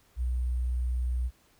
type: tone with sample-and-hold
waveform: sine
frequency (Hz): 61.74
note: B1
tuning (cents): 0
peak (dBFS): -26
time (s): 0.16-1.31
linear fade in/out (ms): 50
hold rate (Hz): 8820
effects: pink hiss -64 dBFS RMS until 1.59 s